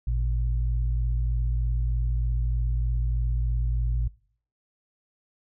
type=tone pair together; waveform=sine; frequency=55.66 / 118.9 Hz; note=A1 / A#2; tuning=+21 / +35 cents; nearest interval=octave + minor second; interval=1314 cents; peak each=-23 / -31 dBFS; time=0.07-4.08 s; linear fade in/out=5 ms; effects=noise-tail reverb RT60 0.5 s tail -21 dB re dry